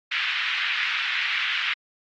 white band-pass noise, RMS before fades -26 dBFS, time 0.11-1.74 s, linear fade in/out 10 ms, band 1600 to 3000 Hz, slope 24 dB/octave, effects low-pass 5000 Hz 12 dB/octave + AAC 32 kbps

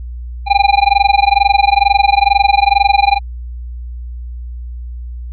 square tone with amplitude modulation, 803 Hz, G5, 41 cents sharp, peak -5 dBFS, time 0.46-3.2 s, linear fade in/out 50 ms, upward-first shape sine, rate 22.2 Hz, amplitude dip 100%, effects added 60 Hz sine -23 dBFS peak until 5.32 s + resampled to 11025 Hz

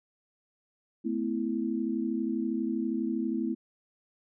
sine chord, A suspended second, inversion none, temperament equal with one note detuned, 220 / 252.4 / 329.6 Hz, A3 / B3 / E4, 0 / +38 / 0 cents, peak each -32 dBFS, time 1.04-3.55 s, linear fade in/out 20 ms, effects none

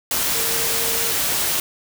sine tone in noise, 459 Hz, A#4, 27 cents flat, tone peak -31 dBFS, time 0.35-1.12 s, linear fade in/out 2 ms, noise white, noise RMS -21 dBFS, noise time 0.11-1.6 s, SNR -13 dB, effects none

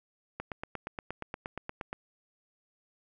click train, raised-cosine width 0.5 ms, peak -21 dBFS, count 14, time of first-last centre 0.4-1.929 s, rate 8.5 Hz, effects none

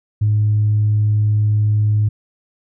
sine tone, 105.8 Hz, G#2, 33 cents sharp, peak -11 dBFS, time 0.21-2.09 s, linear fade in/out 10 ms, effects tanh soft clip ceiling -8 dBFS

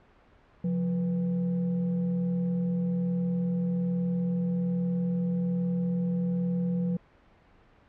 sine tone with frequency modulation, 177.6 Hz, F3, 29 cents sharp, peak -25 dBFS, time 0.64-6.97 s, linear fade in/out 5 ms, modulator 314 Hz, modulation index 0.41, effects pink hiss -59 dBFS RMS until 7.88 s + low-pass 2000 Hz 12 dB/octave

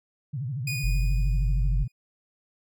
sine tone with vibrato, 130.81 Hz, C3, in tune, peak -28 dBFS, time 0.33-1.88 s, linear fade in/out 10 ms, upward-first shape sine, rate 13 Hz, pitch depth 230 cents each way
sawtooth tone with exponential decay, 2466 Hz, D#7, 16 cents flat, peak -25 dBFS, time 0.67-1.92 s, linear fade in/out 5 ms, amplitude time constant 270 ms
sine tone, 46.38 Hz, F#1, 5 cents sharp, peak -21 dBFS, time 0.83-1.85 s, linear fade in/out 20 ms
effects none

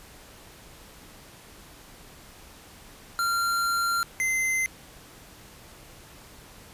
square tone pair in turn, 1380 / 2068 Hz, F6 / C7, -21 / -21 cents, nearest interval perfect fifth, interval 700 cents, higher second, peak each -24 dBFS, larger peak neither, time 3.19-4.03 / 4.2-4.66 s, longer first, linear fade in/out 0 ms, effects pink hiss -49 dBFS RMS until 6.73 s + resampled to 32000 Hz

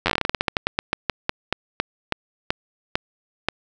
slowing click train, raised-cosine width 0.3 ms, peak -3 dBFS, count 26, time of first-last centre 0.06-3.486 s, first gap 10 ms, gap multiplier 1.18, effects none

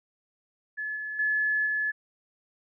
sine tone with level steps, 1716 Hz, A6, 44 cents flat, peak -30 / -32 / -23 / -25 dBFS, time 0.77-1.92 s, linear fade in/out 20 ms, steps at 0.96 / 1.19 / 1.66 s, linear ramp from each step 5 ms, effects none

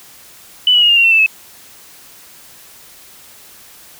sine tone with pitch steps, 2987 / 2927 / 2869 / 2811 / 2755 / 2700 / 2646 / 2593 Hz, F#7 / F#7 / F7 / F7 / F7 / E7 / E7 / E7, +16 / -19 / +46 / +11 / -24 / +41 / +6 / -29 cents, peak -7 dBFS, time 0.67-1.262 s, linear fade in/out 2 ms, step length 74 ms, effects white hiss -41 dBFS RMS until 3.99 s

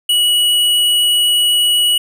square tone, 2927 Hz, F#7, 19 cents flat, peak -11 dBFS, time 0.09-1.98 s, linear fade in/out 5 ms, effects none

